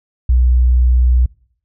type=tone; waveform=sine; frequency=61.74 Hz; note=B1; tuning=in tune; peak=-8 dBFS; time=0.29-1.26 s; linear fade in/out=5 ms; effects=noise-tail reverb RT60 0.6 s tail -24 dB re dry